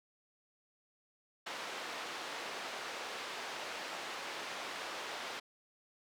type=band-pass noise; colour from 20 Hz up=pink; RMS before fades=-43 dBFS; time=1.46-5.4 s; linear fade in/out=10 ms; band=560 to 4500 Hz; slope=12 dB/octave; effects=none